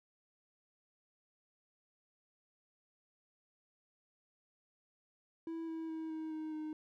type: tone with pitch steps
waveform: triangle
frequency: 328.2 / 324.2 / 320.3 / 316.5 / 312.7 / 308.9 Hz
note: E4 / E4 / E4 / D#4 / D#4 / D#4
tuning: -8 / -29 / -50 / +30 / +9 / -12 cents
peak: -37 dBFS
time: 5.47-6.73 s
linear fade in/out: 2 ms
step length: 210 ms
effects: none